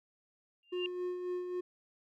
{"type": "tone with exponential growth", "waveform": "sine", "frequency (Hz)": 2794, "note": "F7", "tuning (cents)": 0, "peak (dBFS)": -32, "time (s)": [0.63, 0.86], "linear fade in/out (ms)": 1, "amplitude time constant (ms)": 49}
{"type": "tone with tremolo", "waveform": "triangle", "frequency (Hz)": 359.8, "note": "F#4", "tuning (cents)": -48, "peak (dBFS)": -31, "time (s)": [0.72, 1.61], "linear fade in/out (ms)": 10, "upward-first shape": "sine", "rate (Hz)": 3.7, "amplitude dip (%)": 45}
{"effects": []}